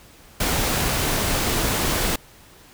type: noise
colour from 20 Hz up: pink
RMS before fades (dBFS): -22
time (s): 0.4-2.16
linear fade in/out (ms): 5
effects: pink hiss -49 dBFS RMS until 2.73 s